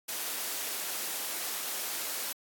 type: high-pass noise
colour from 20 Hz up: white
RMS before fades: -35 dBFS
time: 0.08-2.33 s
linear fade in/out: 10 ms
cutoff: 290 Hz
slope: 12 dB/octave
effects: AAC 64 kbps